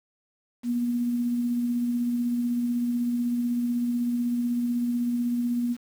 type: tone with tremolo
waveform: sine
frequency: 240.6 Hz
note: B3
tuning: 45 cents flat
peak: -22 dBFS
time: 0.63-5.77 s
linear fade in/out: 50 ms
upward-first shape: sine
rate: 16 Hz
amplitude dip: 25%
effects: 8-bit